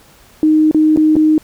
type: tone with dropouts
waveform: sine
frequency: 310 Hz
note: D#4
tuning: 6 cents flat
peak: -7 dBFS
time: 0.43-1.38 s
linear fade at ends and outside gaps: 1 ms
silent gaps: 0.712-0.746 / 0.962-0.973 / 1.156-1.165 s
effects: pink hiss -46 dBFS RMS until 1.43 s